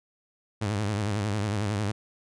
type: tone with vibrato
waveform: sawtooth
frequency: 103.8 Hz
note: G#2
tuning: in tune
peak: -22 dBFS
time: 0.61-1.92 s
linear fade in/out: 10 ms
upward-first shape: sine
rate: 11 Hz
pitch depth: 98 cents each way
effects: resampled to 22050 Hz